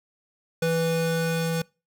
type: tone pair together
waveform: square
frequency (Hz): 164.82 / 493.9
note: E3 / B4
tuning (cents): 0 / 0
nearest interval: octave + perfect fifth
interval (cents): 1900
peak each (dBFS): -26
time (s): 0.62-1.62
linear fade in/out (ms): 5
effects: noise-tail reverb RT60 0.3 s tail -25 dB re dry